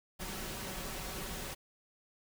pink noise with comb filter, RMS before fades -41 dBFS, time 0.19-1.55 s, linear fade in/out 20 ms, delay 5.3 ms, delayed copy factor +0.5, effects none

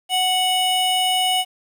square tone pair together, 739.8 / 2943 Hz, F#5 / F#7, 0 / -10 cents, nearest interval 2 octaves, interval 2390 cents, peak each -21 / -20 dBFS, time 0.09-1.45 s, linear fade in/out 50 ms, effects resampled to 32000 Hz + 8-bit

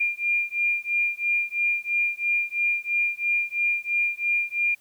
sine beating tone pair, 2400 / 2403 Hz, D7 / D7, +37 / +39 cents, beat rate 3 Hz, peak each -25 dBFS, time 0-4.75 s, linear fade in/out 10 ms, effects white hiss -60 dBFS RMS until 4.8 s

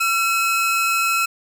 45% pulse tone pair together, 1356.6 / 2561 Hz, E6 / D#7, +49 / +49 cents, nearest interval major seventh, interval 1100 cents, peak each -20 dBFS, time 0-1.26 s, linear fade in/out 10 ms, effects none

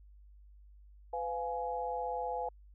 sine chord, F diminished, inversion second, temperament just, 502.9 / 698.5 / 838.1 Hz, Cb5 / F5 / Ab5, +31 / 0 / +16 cents, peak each -38 / -39 / -37 dBFS, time 1.13-2.49 s, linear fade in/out 5 ms, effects added 50 Hz sine -54 dBFS peak until 2.74 s

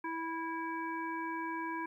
harmonic tone, 327.8 Hz, E4, 10 cents flat, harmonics 1 / 3 / 5 / 7, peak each -40 / -38 / -43 / -47 dBFS, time 0.04-1.86 s, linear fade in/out 5 ms, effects 12-bit

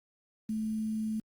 sine tone with quantisation, 218.2 Hz, A3, 14 cents flat, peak -30 dBFS, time 0.49-1.2 s, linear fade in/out 5 ms, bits 9, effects Opus 48 kbps

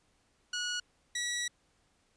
15% pulse tone pair in turn, 1457 / 1932.5 Hz, F#6 / B6, -27 / -38 cents, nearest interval perfect fourth, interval 489 cents, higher second, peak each -26 dBFS, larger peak neither, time 0.53-0.8 / 1.15-1.48 s, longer second, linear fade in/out 5 ms, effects pink hiss -71 dBFS RMS until 2.16 s + resampled to 22050 Hz

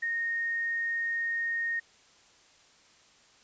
sine tone, 1852 Hz, A#6, 12 cents flat, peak -28 dBFS, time 0.02-1.8 s, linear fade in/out 10 ms, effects white hiss -60 dBFS RMS until 3.43 s + resampled to 16000 Hz

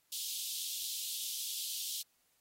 pink high-pass noise, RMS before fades -40 dBFS, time 0.12-2.02 s, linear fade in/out 5 ms, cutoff 3100 Hz, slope 48 dB/octave, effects white hiss -74 dBFS RMS until 2.4 s + AAC 48 kbps

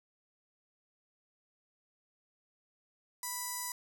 5% pulse tone with notch filter, 987.8 Hz, B5, in tune, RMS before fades -39 dBFS, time 3.23-3.72 s, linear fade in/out 2 ms, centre 3100 Hz, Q 0.67, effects none

